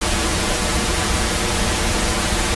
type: noise with comb filter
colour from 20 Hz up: pink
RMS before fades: -19 dBFS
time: 0.01-2.55 s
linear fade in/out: 10 ms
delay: 7.4 ms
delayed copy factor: -0.85
effects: resampled to 24000 Hz